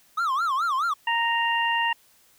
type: tone with vibrato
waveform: triangle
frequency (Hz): 1202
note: D6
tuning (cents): +40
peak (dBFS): -20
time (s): 0.17-0.94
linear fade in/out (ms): 10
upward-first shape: sine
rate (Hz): 4.7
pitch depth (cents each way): 260
type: harmonic tone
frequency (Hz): 930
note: A#5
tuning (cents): -4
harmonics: 1 / 2 / 3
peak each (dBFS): -24 / -26 / -27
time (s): 1.07-1.93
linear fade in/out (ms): 5
effects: white hiss -59 dBFS RMS until 2.38 s